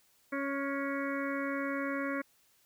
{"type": "harmonic tone with a mistuned harmonic", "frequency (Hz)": 277.2, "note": "C#4", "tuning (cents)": 0, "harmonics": [1, 2, 4, 5, 6, 7, 8], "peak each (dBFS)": [-35, -38, -41, -42, -43, -43, -44], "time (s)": [0.32, 2.22], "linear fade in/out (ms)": 10, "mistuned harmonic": 5, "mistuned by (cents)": 26, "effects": ["white hiss -68 dBFS RMS until 2.65 s"]}